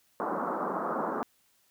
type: band-pass noise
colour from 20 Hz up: white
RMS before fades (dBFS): -32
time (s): 0.2-1.23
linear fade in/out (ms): 0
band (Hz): 180 to 1300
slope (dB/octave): 48
effects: white hiss -68 dBFS RMS until 1.7 s